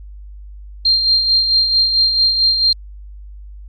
sine tone with tremolo, 4186 Hz, C8, in tune, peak -9 dBFS, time 0.85-2.73 s, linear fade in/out 5 ms, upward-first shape sine, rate 4.5 Hz, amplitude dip 50%, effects added 50 Hz sine -32 dBFS peak until 3.68 s + AAC 48 kbps

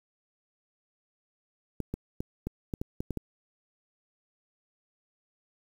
clicks, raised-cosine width 3 ms, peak -19 dBFS, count 9, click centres 1.803 / 1.94 / 2.205 / 2.47 / 2.738 / 2.815 / 3.005 / 3.107 / 3.173 s, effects 8-bit

